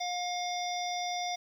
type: harmonic tone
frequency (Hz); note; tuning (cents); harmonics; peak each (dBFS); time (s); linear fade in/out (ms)
713; F5; +36; 1 / 3 / 5 / 7 / 8; -33 / -41 / -40 / -44 / -42; 0-1.36; 10
effects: 10-bit